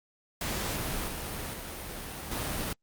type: noise with level steps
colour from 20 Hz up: pink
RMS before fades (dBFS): -33 / -36 / -39 / -33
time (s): 0.41-2.73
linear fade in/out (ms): 2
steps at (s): 1.08 / 1.53 / 2.31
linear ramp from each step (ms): 5
effects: Opus 48 kbps